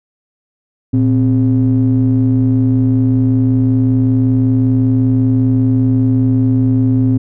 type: ring-modulated tone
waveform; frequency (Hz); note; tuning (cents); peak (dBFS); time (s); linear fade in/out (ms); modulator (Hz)
triangle; 72.7; D2; -17; -4; 0.93-7.18; 10; 188
effects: none